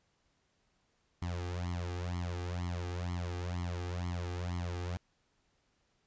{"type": "tone with flanger", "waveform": "sawtooth", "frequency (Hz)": 88.1, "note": "F2", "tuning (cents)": 16, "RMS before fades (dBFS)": -37, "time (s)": [1.22, 4.97], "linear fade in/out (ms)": 0, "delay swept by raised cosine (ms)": [0.94, 2.54], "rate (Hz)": 2.1, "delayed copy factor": 1, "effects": ["pink hiss -75 dBFS RMS until 6.06 s", "resampled to 16000 Hz"]}